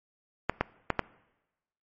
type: clicks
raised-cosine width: 0.5 ms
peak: -9 dBFS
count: 4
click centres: 0.496 / 0.61 / 0.903 / 0.993 s
effects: noise-tail reverb RT60 1.0 s tail -21 dB re dry + MP3 32 kbps

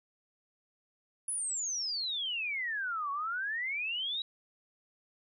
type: exponential two-way sweep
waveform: sine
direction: down then up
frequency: 10540 to 1100 to 3906 Hz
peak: -32 dBFS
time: 1.28-4.22 s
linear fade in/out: 2 ms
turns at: 3.11 s
effects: none

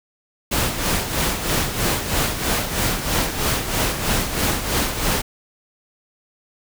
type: noise with tremolo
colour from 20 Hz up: pink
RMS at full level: -19 dBFS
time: 0.51-5.22 s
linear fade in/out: 10 ms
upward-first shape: sine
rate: 3.1 Hz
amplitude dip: 60%
effects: none

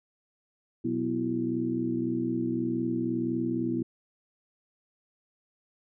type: harmonic tone with a mistuned harmonic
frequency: 61.74 Hz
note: B1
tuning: in tune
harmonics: 2 / 3 / 4 / 5 / 6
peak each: -37 / -37 / -30 / -30 / -40 dBFS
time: 0.84-3.83 s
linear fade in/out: 10 ms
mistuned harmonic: 5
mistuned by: +120 cents
effects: none

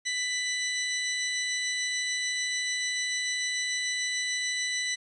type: tone pair together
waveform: 20% pulse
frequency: 1987.6 / 2978 Hz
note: B6 / F#7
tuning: +11 / +11 cents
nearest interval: perfect fifth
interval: 700 cents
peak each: -23 / -33 dBFS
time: 0.05-4.96 s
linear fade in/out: 20 ms
effects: resampled to 22050 Hz + 10-bit

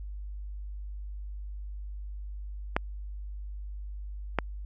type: clicks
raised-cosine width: 0.5 ms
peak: -9 dBFS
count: 2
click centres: 2.765 / 4.387 s
effects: added 50 Hz sine -36 dBFS peak until 4.65 s + AAC 64 kbps

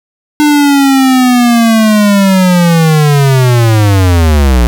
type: linear sweep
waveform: square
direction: down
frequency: 300.5 to 56.7 Hz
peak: -5 dBFS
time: 0.4-4.67 s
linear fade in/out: 0 ms
effects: none

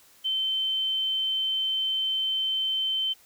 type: tone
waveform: sine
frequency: 3088 Hz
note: G7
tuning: 27 cents flat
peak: -24 dBFS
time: 0.24-3.14 s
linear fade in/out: 20 ms
effects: white hiss -57 dBFS RMS until 3.25 s

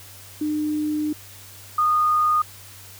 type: tone pair in turn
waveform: sine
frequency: 302.5 / 1229 Hz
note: D#4 / D#6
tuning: -49 / -22 cents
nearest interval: 2 octaves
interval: 2427 cents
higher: second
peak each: -21 / -16 dBFS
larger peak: second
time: 0.41-1.13 / 1.78-2.42 s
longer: first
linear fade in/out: 5 ms
effects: added 97 Hz sine -47 dBFS peak until 2.99 s + white hiss -44 dBFS RMS until 2.99 s

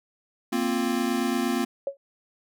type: chord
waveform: square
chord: Bb suspended second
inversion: none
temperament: equal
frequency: 233.1 / 261.6 / 349.2 Hz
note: Bb3 / C4 / F4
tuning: 0 / 0 / 0 cents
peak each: -28 / -28 / -30 dBFS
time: 0.52-1.65 s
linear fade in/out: 10 ms
type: tone with exponential decay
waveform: sine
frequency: 554.4 Hz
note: C#5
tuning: in tune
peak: -21 dBFS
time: 1.87-1.97 s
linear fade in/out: 2 ms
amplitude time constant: 21 ms
effects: none

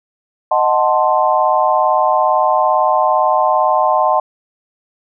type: chord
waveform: sine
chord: D# diminished seventh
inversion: none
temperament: equal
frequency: 622.3 / 740 / 880 / 1046.5 Hz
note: D#5 / F#5 / A5 / C6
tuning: 0 / 0 / 0 / 0 cents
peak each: -16 dBFS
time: 0.51-4.2 s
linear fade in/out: 5 ms
effects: none

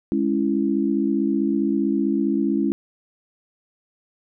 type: chord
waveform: sine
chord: C# minor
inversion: second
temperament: just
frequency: 207.9 / 277.2 / 332.6 Hz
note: G#3 / C#4 / E4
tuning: +2 / 0 / +16 cents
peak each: -23 / -22 / -23 dBFS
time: 0.12-2.72 s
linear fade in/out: 0 ms
effects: none

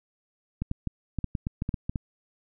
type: clicks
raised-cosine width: 5 ms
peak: -16 dBFS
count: 12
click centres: 0.62 / 0.714 / 0.873 / 1.187 / 1.243 / 1.352 / 1.469 / 1.621 / 1.691 / 1.742 / 1.895 / 1.958 s
effects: none

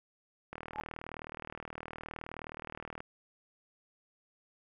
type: click train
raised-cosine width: 0.5 ms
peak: -26 dBFS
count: 98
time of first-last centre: 0.53-3.004 s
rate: 39.2 Hz
type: tone with exponential growth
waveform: sine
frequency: 849 Hz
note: G#5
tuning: 38 cents sharp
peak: -27 dBFS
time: 0.73-0.8 s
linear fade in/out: 0 ms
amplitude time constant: 15 ms
effects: none

